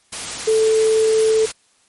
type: tone in noise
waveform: sine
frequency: 440 Hz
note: A4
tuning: in tune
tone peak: -12 dBFS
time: 0.47-1.46 s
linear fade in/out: 10 ms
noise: white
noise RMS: -27 dBFS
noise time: 0.12-1.52 s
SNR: +12 dB
effects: white hiss -58 dBFS RMS until 1.88 s + MP3 48 kbps